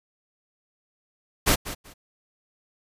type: noise with echo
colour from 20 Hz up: pink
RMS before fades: -19 dBFS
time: 1.46-1.56 s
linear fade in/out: 20 ms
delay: 190 ms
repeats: 2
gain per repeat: -14 dB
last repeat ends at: 1.94 s
effects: resampled to 32000 Hz